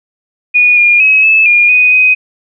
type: tone with pitch steps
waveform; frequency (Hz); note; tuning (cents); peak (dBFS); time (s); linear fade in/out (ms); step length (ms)
sine; 2458 / 2419 / 2556 / 2609 / 2421 / 2490 / 2509; D#7 / D#7 / D#7 / E7 / D#7 / D#7 / D#7; -22 / -49 / +46 / -18 / -48 / +1 / +14; -4; 0.54-2.15; 20; 230
effects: none